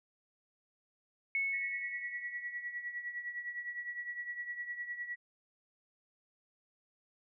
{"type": "tone with exponential decay", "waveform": "sine", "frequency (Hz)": 2200, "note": "C#7", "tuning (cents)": -14, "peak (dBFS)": -29, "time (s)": [1.35, 3.24], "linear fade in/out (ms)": 1, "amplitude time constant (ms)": 410}
{"type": "tone with tremolo", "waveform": "sine", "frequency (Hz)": 1935, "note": "B6", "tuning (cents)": -36, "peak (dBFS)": -35, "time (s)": [1.52, 5.16], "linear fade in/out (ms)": 20, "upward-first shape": "triangle", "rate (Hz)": 9.8, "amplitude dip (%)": 75}
{"effects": []}